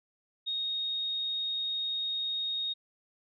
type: tone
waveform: sine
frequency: 3729 Hz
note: A#7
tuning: in tune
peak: -30 dBFS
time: 0.46-2.74 s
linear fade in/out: 20 ms
effects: none